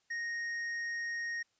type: tone with hard clipping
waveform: sine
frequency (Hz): 1864.7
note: A#6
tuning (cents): 0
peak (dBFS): -36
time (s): 0.1-1.43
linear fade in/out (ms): 10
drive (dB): 5
effects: white hiss -75 dBFS RMS until 1.59 s + resampled to 16000 Hz